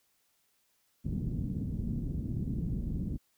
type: low-pass noise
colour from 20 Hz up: white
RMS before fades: -34 dBFS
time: 1.04-3.18 s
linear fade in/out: 20 ms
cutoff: 220 Hz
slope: 24 dB/octave
effects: white hiss -73 dBFS RMS until 3.37 s